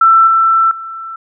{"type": "tone with level steps", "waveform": "sine", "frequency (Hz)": 1335, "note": "E6", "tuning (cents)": 22, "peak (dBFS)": [-4, -7, -23], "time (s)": [0.01, 1.16], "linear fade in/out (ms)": 5, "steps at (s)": [0.27, 0.71], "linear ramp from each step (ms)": 2, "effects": []}